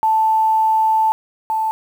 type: tone pair in turn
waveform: sine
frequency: 880 / 880 Hz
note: A5 / A5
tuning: 0 / 0 cents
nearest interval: unison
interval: 0 cents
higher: neither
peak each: -12 / -16 dBFS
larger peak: first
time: 0.03-1.12 / 1.5-1.71 s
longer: first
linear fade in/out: 0 ms
effects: 7-bit